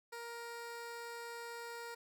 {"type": "tone", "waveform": "15% pulse", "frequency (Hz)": 469, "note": "A#4", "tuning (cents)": 11, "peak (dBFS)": -38, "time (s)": [0.12, 1.95], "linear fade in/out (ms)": 10, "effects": []}